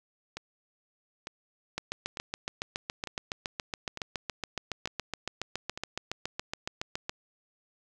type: two click trains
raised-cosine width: 0.2 ms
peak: -20 / -15 dBFS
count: 7 / 39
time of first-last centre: 0.37-5.775 / 1.78-7.095 s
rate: 1.11 / 7.15 Hz
effects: none